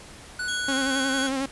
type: tone with pitch glide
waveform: square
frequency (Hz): 1480 to 1502.4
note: F#6 to F#6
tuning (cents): 0 to +26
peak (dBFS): -28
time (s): 0.39-1.27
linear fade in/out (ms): 5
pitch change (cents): +26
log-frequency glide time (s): 0.73-0.88
type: tone with tremolo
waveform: sawtooth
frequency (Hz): 3322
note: G#7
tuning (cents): 0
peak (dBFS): -26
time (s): 0.48-1.29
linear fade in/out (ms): 2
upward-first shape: sine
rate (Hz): 4.5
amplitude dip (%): 35
type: tone with vibrato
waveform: sawtooth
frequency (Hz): 268.3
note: C4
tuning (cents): +44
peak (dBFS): -21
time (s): 0.68-1.46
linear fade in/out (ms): 5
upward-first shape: sine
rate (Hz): 11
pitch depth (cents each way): 44
effects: pink hiss -45 dBFS RMS until 1.51 s + resampled to 24000 Hz